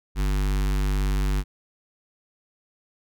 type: tone with notch filter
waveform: square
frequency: 49 Hz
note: G1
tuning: in tune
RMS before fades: -23 dBFS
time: 0.15-1.44 s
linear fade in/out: 50 ms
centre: 590 Hz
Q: 1.3
effects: none